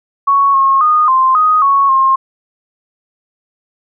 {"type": "tone with pitch steps", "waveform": "sine", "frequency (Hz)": [1111, 1084, 1230, 1046, 1248, 1107, 1066], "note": ["C#6", "C#6", "D#6", "C6", "D#6", "C#6", "C6"], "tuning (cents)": [4, -39, -20, -1, 5, -3, 32], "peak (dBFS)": -7, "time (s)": [0.27, 2.16], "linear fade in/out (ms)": 10, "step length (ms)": 270, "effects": []}